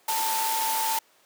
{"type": "tone in noise", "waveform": "sine", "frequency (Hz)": 891, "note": "A5", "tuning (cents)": 22, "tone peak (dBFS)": -26, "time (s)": [0.08, 0.99], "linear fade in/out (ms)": 5, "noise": "white", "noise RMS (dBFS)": -29, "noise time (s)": [0.08, 0.99], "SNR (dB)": 0, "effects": ["pink hiss -60 dBFS RMS until 1.25 s", "high-pass 400 Hz 12 dB/octave"]}